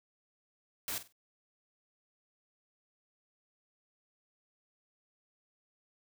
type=noise with echo; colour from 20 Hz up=white; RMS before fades=-37 dBFS; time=0.88-0.98 s; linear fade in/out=0 ms; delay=48 ms; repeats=3; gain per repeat=-12 dB; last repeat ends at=1.124 s; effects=none